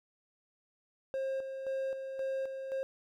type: tone with tremolo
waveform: triangle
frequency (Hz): 534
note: C5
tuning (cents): +35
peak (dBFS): -30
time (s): 1.14-2.83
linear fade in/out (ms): 0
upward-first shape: square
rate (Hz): 1.9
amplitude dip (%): 50
effects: none